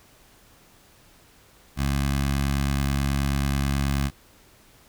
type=tone with notch filter; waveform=15% pulse; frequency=69.3 Hz; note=C#2; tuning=in tune; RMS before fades=-24 dBFS; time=1.76-4.11 s; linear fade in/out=50 ms; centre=480 Hz; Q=0.69; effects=pink hiss -55 dBFS RMS until 4.88 s